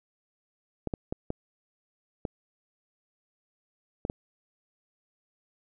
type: clicks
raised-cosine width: 2 ms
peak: -17 dBFS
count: 7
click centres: 0.873 / 0.938 / 1.125 / 1.304 / 2.252 / 4.051 / 4.099 s
effects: none